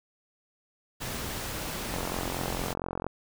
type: noise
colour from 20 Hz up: pink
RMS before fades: -35 dBFS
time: 1-2.74 s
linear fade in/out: 20 ms
type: click train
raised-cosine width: 1 ms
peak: -18 dBFS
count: 51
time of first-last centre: 1.94-3.066 s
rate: 44.4 Hz
effects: none